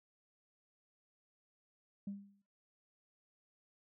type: tone with exponential decay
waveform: sine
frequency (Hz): 200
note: G3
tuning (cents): +35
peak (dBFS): -36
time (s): 2.07-2.42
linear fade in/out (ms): 5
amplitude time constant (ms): 74
effects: noise-tail reverb RT60 0.6 s tail -26 dB re dry + tanh soft clip ceiling -35 dBFS